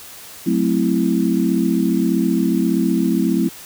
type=chord; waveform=sine; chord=F# half-diminished seventh; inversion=none; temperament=equal; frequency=185 / 220 / 261.6 / 329.6 Hz; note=F#3 / A3 / C4 / E4; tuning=0 / 0 / 0 / 0 cents; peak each=-20 dBFS; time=0.46-3.49 s; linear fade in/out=10 ms; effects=white hiss -38 dBFS RMS until 3.65 s